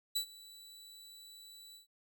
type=tone with ADSR envelope; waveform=sawtooth; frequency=3951 Hz; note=B7; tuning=in tune; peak=-27 dBFS; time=0.15-1.87 s; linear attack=12 ms; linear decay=89 ms; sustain=-22 dB; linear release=120 ms; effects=none